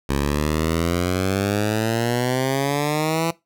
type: exponential sweep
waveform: 10% pulse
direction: up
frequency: 68.4 to 167.5 Hz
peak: -11 dBFS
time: 0.09-3.31 s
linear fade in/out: 5 ms
effects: noise-tail reverb RT60 0.2 s tail -20 dB re dry